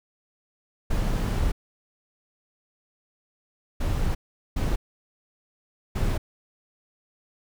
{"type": "noise bursts at uneven times", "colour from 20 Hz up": "brown", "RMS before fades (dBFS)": -24, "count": 4, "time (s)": [[0.9, 1.52], [3.8, 4.15], [4.56, 4.76], [5.95, 6.18]], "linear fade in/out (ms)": 10, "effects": []}